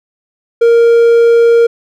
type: tone with hard clipping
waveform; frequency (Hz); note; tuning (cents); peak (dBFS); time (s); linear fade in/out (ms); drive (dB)
triangle; 466.2; A#4; 0; -5; 0.61-1.67; 10; 6
effects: none